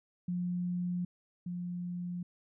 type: tone pair in turn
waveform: sine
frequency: 177.7 / 176.74 Hz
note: F3 / F3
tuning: +30 / +21 cents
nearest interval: unison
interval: 9 cents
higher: first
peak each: -31 / -35 dBFS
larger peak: first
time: 0.28-1.05 / 1.46-2.23 s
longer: neither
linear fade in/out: 5 ms
effects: none